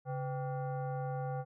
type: tone with frequency modulation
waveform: sine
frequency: 138.59 Hz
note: C#3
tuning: in tune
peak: -34 dBFS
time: 0.05-1.45 s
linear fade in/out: 50 ms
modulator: 643 Hz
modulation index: 0.99
effects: none